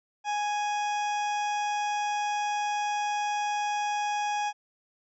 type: harmonic tone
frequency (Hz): 830.6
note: G#5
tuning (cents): 0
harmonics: 1 / 2 / 3 / 4 / 6 / 7 / 8 / 9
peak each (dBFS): -27 / -39 / -38 / -42 / -48 / -45 / -53 / -54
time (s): 0.24-4.53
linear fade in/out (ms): 50
effects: none